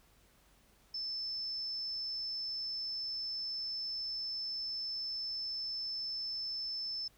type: tone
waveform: sine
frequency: 5274 Hz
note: E8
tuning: in tune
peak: -36 dBFS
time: 0.94-7.08 s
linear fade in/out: 5 ms
effects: added 48 Hz sine -69 dBFS peak until 7.17 s + pink hiss -67 dBFS RMS until 7.17 s